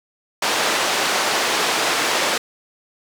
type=band-pass noise; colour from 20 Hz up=pink; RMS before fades=-20 dBFS; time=0.42-2.38 s; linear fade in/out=5 ms; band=490 to 6800 Hz; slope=12 dB/octave; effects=none